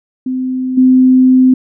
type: tone with level steps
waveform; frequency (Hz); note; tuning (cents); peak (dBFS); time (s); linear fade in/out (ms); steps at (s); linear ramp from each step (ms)
sine; 257.2; C4; -30; -14 / -4; 0.26-1.54; 5; 0.77; 10
effects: none